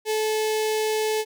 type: tone with notch filter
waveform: sawtooth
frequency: 433.5 Hz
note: A4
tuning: 26 cents flat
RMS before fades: -24 dBFS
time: 0.05-1.25 s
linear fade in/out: 50 ms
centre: 1300 Hz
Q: 1.4
effects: none